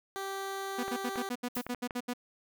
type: tone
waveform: 15% pulse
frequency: 390 Hz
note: G4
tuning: 9 cents flat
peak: -29 dBFS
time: 0.16-1.29 s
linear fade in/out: 0 ms
type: tone bursts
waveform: sawtooth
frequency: 245.3 Hz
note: B3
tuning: 12 cents flat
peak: -28 dBFS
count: 11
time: 0.78-2.136 s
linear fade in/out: 10 ms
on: 56 ms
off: 74 ms
type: clicks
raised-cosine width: 0.5 ms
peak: -23 dBFS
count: 6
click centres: 0.881 / 1.158 / 1.569 / 1.666 / 1.747 / 1.908 s
type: noise with exponential decay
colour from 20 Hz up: violet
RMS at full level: -34 dBFS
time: 1.55-1.71 s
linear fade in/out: 5 ms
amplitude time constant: 33 ms
effects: none